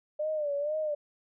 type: tone with vibrato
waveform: sine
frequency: 595 Hz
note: D5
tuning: 22 cents sharp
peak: -28 dBFS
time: 0.19-0.95 s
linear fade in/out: 10 ms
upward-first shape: sine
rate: 2.1 Hz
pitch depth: 85 cents each way
effects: none